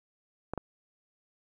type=clicks; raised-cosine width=1 ms; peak=-19 / -19 dBFS; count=2; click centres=0.536 / 0.577 s; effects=10-bit